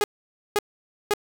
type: tone bursts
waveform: sawtooth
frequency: 414.5 Hz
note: G#4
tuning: 3 cents flat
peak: -15 dBFS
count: 3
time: 0.01-1.137 s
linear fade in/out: 0 ms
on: 29 ms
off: 520 ms
effects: none